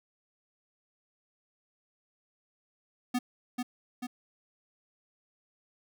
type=tone with echo; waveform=square; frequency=247.9 Hz; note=B3; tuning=7 cents sharp; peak=-27 dBFS; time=3.14-3.19 s; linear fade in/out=10 ms; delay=440 ms; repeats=2; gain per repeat=-4 dB; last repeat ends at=4.07 s; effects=none